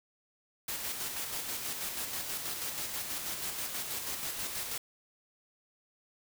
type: noise with tremolo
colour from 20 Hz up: white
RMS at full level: -36 dBFS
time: 0.68-4.78 s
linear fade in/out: 5 ms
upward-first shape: square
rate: 6.2 Hz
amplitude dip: 35%
effects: none